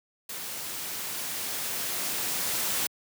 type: noise with level ramp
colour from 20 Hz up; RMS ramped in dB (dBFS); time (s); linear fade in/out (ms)
white; -37 to -28; 0.29-2.87; 5
effects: high-pass 100 Hz 12 dB/octave